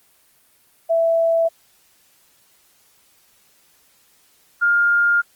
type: tone pair in turn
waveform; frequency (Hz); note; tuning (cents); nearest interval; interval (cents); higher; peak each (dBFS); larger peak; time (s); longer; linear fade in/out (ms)
sine; 662 / 1409.2; E5 / F6; +7 / +15; octave + minor second; 1308; second; -14 / -13; second; 0.89-1.49 / 4.61-5.22; second; 20
effects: white hiss -57 dBFS RMS until 5.35 s + Opus 24 kbps